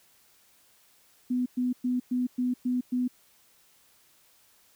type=tone bursts; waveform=sine; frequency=249.4 Hz; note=B3; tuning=17 cents sharp; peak=-24 dBFS; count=7; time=1.3-3.08 s; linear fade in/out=10 ms; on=160 ms; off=110 ms; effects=white hiss -62 dBFS RMS until 4.75 s